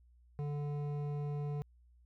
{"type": "tone with hard clipping", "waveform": "sine", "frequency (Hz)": 145.9, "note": "D3", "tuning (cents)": -11, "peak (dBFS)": -37, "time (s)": [0.39, 1.62], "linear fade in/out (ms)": 0, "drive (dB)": 11, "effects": ["added 60 Hz sine -61 dBFS peak until 2.05 s"]}